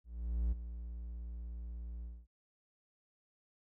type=tone with ADSR envelope; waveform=triangle; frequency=58.27 Hz; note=A#1; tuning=in tune; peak=-27 dBFS; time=0.04-2.27 s; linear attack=480 ms; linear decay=15 ms; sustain=-12 dB; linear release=230 ms; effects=none